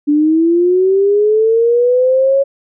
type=linear sweep; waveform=sine; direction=up; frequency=289.3 to 554.4 Hz; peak=-8 dBFS; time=0.07-2.44 s; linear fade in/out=20 ms; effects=none